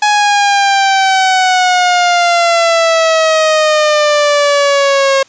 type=exponential sweep; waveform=sawtooth; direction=down; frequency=840 to 540 Hz; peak=-4 dBFS; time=0.02-5.23 s; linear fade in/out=5 ms; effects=white hiss -45 dBFS RMS until 5.28 s + resampled to 16000 Hz